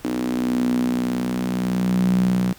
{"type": "tone with high-pass filter sweep", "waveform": "sawtooth", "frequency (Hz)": 61.74, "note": "B1", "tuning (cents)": 0, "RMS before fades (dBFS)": -21, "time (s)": [0.04, 2.53], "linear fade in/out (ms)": 5, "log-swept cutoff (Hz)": [280, 170], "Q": 8.5, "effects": ["pink hiss -47 dBFS RMS until 2.58 s"]}